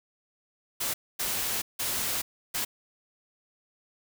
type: noise bursts at uneven times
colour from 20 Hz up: white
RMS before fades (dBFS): -30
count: 4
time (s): 0.8-0.94 / 1.19-1.62 / 1.79-2.22 / 2.54-2.65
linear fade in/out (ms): 10
effects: none